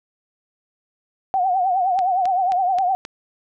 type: tone with vibrato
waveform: sine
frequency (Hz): 743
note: F#5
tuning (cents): +7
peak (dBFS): -16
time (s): 1.34-2.95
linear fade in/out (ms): 0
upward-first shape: triangle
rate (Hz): 9.7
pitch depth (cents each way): 110
type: click train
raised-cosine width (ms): 0.2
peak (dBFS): -15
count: 5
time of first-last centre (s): 1.99-3.051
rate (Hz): 3.77
effects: none